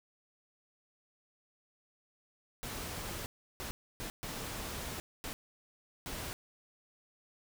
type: noise bursts at uneven times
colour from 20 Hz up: pink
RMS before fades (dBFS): -41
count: 6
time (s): 2.63-3.26 / 3.6-3.71 / 4-4.1 / 4.23-5 / 5.24-5.33 / 6.06-6.33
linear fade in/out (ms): 0
effects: none